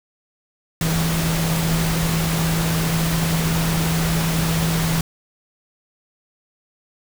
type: tone in noise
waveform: sine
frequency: 163.6 Hz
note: E3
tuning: 13 cents flat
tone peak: -19 dBFS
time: 0.81-5.01 s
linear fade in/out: 2 ms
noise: pink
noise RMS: -24 dBFS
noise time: 0.81-5.01 s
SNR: +2 dB
effects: none